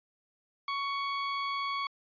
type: tone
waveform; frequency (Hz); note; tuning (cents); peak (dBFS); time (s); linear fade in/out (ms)
sawtooth; 1116; C#6; +11; -27; 0.68-1.87; 2
effects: resampled to 11025 Hz